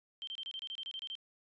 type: tone bursts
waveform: sine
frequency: 3136 Hz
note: G7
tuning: in tune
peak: -39 dBFS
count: 12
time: 0.22-1.153 s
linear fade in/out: 0 ms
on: 53 ms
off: 27 ms
effects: resampled to 16000 Hz